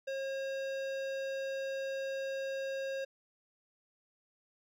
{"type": "tone with hard clipping", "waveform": "sine", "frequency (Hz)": 540, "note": "C#5", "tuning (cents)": -45, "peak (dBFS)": -37, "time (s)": [0.07, 3.05], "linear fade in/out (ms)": 10, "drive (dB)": 16, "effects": []}